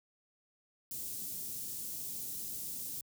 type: band-stop noise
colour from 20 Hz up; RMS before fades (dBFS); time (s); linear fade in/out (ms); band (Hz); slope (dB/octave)
white; -41; 0.91-3.01; 2; 270 to 7000; 12
effects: high-pass 80 Hz 12 dB/octave